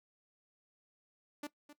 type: tone with echo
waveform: sawtooth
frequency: 293.6 Hz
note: D4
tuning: in tune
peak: -35 dBFS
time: 1.43-1.47 s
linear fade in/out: 5 ms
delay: 260 ms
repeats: 1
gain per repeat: -13 dB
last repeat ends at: 1.73 s
effects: noise-tail reverb RT60 0.1 s tail -17 dB re dry